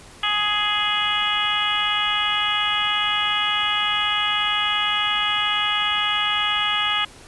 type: harmonic tone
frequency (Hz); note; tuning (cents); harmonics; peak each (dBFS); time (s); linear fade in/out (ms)
417.2; G#4; +8; 2 / 3 / 4 / 5 / 6 / 7 / 8; -30 / -25 / -29 / -28 / -30 / -24 / -26; 0.23-7.05; 5
effects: pink hiss -45 dBFS RMS until 7.27 s + resampled to 24000 Hz